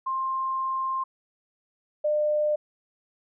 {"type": "tone pair in turn", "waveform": "sine", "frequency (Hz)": [1056, 601.1], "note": ["C6", "D5"], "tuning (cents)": [16, 40], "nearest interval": "minor seventh", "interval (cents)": 976, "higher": "first", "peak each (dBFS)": [-25, -21], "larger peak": "second", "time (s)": [[0.06, 1.04], [2.04, 2.56]], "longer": "first", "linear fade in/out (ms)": 10, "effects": []}